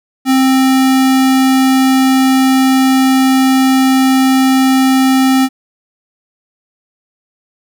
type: tone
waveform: square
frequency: 263.4 Hz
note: C4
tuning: 12 cents sharp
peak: -8 dBFS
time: 0.25-5.49 s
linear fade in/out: 50 ms
effects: none